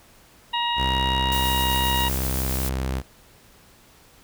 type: harmonic tone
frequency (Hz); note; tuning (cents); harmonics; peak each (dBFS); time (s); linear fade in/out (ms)
948; A#5; +29; 1 / 2 / 3 / 4; -24 / -32 / -27 / -30; 0.53-2.09; 10
type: tone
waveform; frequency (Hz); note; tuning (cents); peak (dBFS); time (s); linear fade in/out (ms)
sawtooth; 65.41; C2; 0; -20; 0.76-3.03; 50
type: noise with tremolo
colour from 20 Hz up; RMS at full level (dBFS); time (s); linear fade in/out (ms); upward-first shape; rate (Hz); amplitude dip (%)
blue; -29; 1.32-2.69; 2; triangle; 7.7; 25
effects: pink hiss -53 dBFS RMS until 4.23 s